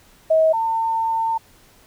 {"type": "tone pair in turn", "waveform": "sine", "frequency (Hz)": [638, 902.3], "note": ["D#5", "A5"], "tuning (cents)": [43, 43], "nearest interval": "tritone", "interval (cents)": 600, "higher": "second", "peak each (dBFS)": [-12, -18], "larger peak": "first", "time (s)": [[0.3, 0.53], [0.53, 1.38]], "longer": "second", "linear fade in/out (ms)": 10, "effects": ["pink hiss -52 dBFS RMS until 1.86 s"]}